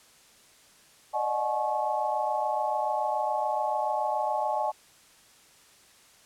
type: tone cluster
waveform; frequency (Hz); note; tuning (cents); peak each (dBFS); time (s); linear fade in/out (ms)
sine; 591 / 618 / 741 / 854 / 1097; D5 / D#5 / F#5 / G#5 / C#6; +11 / -12 / +2 / +48 / -18; -36 / -32 / -33 / -28 / -36; 1.13-4.72; 20
effects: white hiss -57 dBFS RMS until 6.25 s + low-pass 10000 Hz 12 dB/octave